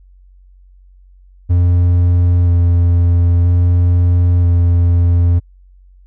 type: tone with vibrato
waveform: triangle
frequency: 87.31 Hz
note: F2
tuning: in tune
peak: -6 dBFS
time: 1.49-5.4 s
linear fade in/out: 20 ms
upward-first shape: square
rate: 0.51 Hz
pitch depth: 13 cents each way
effects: added 46 Hz sine -41 dBFS peak until 6.06 s